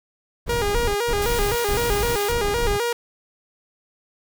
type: noise bursts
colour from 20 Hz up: brown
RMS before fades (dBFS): -26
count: 4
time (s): 0.46-2.78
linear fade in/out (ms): 20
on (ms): 490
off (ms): 120
type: tone with vibrato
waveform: sawtooth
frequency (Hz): 440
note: A4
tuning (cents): 0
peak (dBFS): -17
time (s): 0.49-2.93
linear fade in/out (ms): 5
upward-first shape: square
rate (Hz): 3.9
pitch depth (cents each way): 130
type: noise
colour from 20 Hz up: white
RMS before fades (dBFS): -32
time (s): 1.22-2.32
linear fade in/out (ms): 2
effects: none